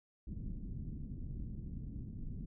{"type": "low-pass noise", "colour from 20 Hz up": "pink", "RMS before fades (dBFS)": -43, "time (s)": [0.27, 2.46], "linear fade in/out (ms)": 5, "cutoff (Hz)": 240, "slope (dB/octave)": 24, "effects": []}